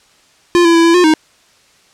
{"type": "tone with pitch steps", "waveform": "square", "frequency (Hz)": [348.5, 336, 332.8, 335.2, 357.8, 312.8], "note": ["F4", "E4", "E4", "E4", "F4", "D#4"], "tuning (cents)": [-4, 33, 17, 29, 42, 9], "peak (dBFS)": -7, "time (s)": [0.55, 1.138], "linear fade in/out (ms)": 0, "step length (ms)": 98, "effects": ["white hiss -50 dBFS RMS until 1.93 s", "low-pass 7000 Hz 12 dB/octave"]}